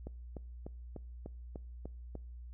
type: click train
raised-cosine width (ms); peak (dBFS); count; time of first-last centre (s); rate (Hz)
2; -30; 8; 0.07-2.153; 3.36
effects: noise-tail reverb RT60 0.6 s tail -24 dB re dry + added 60 Hz sine -45 dBFS peak until 2.53 s